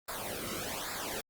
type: noise with flanger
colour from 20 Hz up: pink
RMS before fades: -38 dBFS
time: 0.08-1.21 s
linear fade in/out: 5 ms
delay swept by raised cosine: 0.33 to 1.19 ms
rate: 1.2 Hz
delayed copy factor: -0.8
effects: Opus 32 kbps